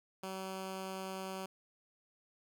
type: tone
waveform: 10% pulse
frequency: 190 Hz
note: F#3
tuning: 46 cents sharp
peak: -32 dBFS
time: 0.23-1.46 s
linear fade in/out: 5 ms
effects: none